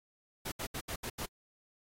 pink noise bursts at uneven times, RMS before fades -39 dBFS, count 6, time 0.45-0.52 / 0.59-0.67 / 0.74-0.81 / 0.88-0.96 / 1.03-1.1 / 1.18-1.26 s, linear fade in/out 10 ms, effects AAC 48 kbps

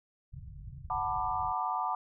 white low-pass noise, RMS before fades -45 dBFS, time 0.32-1.53 s, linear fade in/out 20 ms, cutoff 140 Hz, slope 48 dB/octave
sine chord, B minor seventh, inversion second, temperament just, 740.8 / 889 / 987.8 / 1185.3 Hz, F#5 / A5 / B5 / D6, +2 / +18 / 0 / +16 cents, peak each -35 dBFS, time 0.9-1.95 s, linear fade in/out 2 ms
effects none

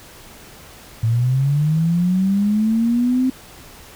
sine linear sweep, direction up, 110 to 261.6 Hz, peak -14 dBFS, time 1.03-3.3 s, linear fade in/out 5 ms, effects pink hiss -42 dBFS RMS until 3.95 s

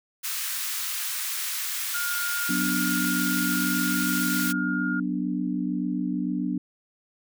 white high-pass noise, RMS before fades -30 dBFS, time 0.23-4.53 s, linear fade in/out 20 ms, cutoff 1200 Hz, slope 24 dB/octave
sine tone, 1417 Hz, F6, 25 cents sharp, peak -28 dBFS, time 1.94-5 s, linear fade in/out 5 ms
sine chord, B minor, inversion second, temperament equal, 185 / 246.9 / 293.7 Hz, F#3 / B3 / D4, 0 / 0 / 0 cents, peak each -29 dBFS, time 2.49-6.58 s, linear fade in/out 5 ms
effects none

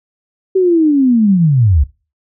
sine linear sweep, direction down, 385.1 to 63.1 Hz, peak -7 dBFS, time 0.55-1.84 s, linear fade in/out 10 ms, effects noise-tail reverb RT60 0.3 s tail -18 dB re dry

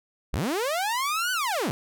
sawtooth linear two-way sweep, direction up then down, 33.45 to 1524 to 99.7 Hz, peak -21 dBFS, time 0.33-1.71 s, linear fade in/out 0 ms, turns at 1.32 s, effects none

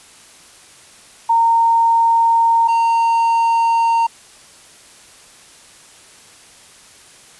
sine / triangle tone pair in turn, 920 / 920 Hz, A#5 / A#5, -23 / -23 cents, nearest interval unison, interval 0 cents, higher neither, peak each -10 dBFS, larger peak neither, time 1.29-2.68 / 2.68-4.07 s, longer neither, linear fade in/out 10 ms, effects white hiss -44 dBFS RMS until 7.39 s + resampled to 24000 Hz

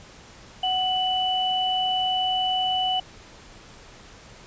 sine tone pair together, 744 / 2976 Hz, F#5 / F#7, +9 / +9 cents, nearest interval 2 octaves, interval 2400 cents, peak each -24 dBFS, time 0.63-3 s, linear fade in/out 5 ms, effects pink hiss -47 dBFS RMS until 4.46 s + resampled to 16000 Hz

